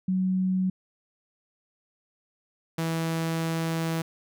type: tone pair in turn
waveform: sine / sawtooth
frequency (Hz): 186.5 / 163.6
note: F#3 / E3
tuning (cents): +14 / -13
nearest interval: major second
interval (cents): 227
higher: first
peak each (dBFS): -22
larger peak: neither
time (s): 0.08-0.7 / 2.78-4.02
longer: second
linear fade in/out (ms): 5
effects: none